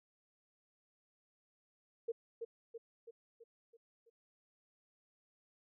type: tone with echo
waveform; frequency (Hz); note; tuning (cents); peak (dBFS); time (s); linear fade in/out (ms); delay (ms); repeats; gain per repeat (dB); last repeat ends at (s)
sine; 460.7; A#4; -20; -34; 2.08-2.12; 10; 330; 6; -5; 4.1
effects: none